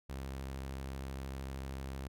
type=tone with vibrato; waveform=sawtooth; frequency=67 Hz; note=C2; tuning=42 cents sharp; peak=-36 dBFS; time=0.09-2.08 s; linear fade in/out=10 ms; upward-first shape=triangle; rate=13 Hz; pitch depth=23 cents each way; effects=none